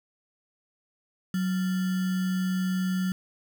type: tone with sample-and-hold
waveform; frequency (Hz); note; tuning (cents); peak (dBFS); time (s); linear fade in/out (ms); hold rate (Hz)
sine; 185.5; F#3; +5; -24; 1.34-3.12; 2; 1575
effects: none